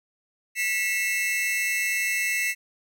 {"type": "tone cluster", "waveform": "45% pulse", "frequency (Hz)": [1967, 2162, 2661], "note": ["B6", "C#7", "E7"], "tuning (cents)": [-7, -44, 16], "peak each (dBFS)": -28, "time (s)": [0.55, 2.55], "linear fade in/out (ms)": 50, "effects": []}